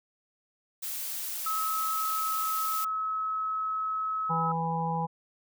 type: noise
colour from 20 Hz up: blue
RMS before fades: -35 dBFS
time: 0.82-2.85 s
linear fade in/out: 10 ms
type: tone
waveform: sine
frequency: 1288 Hz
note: E6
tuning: 41 cents flat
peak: -28 dBFS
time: 1.46-4.52 s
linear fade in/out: 5 ms
type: harmonic tone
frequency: 164.81 Hz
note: E3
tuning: in tune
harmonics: 1 / 3 / 5 / 6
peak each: -31 / -38 / -31 / -34 dBFS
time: 4.29-5.07 s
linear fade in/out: 20 ms
effects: none